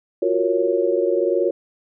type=chord; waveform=sine; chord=Gb major seventh; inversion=third; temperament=equal; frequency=349.2 / 370 / 466.2 / 554.4 Hz; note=F4 / Gb4 / Bb4 / Db5; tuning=0 / 0 / 0 / 0 cents; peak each=-22 dBFS; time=0.22-1.51 s; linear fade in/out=5 ms; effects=none